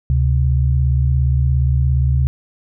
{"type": "tone pair together", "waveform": "sine", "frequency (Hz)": [71.77, 129], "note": ["D2", "C3"], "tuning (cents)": [-39, -24], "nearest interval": "minor seventh", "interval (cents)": 1015, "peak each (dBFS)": [-14, -16], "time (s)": [0.1, 2.27], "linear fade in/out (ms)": 0, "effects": []}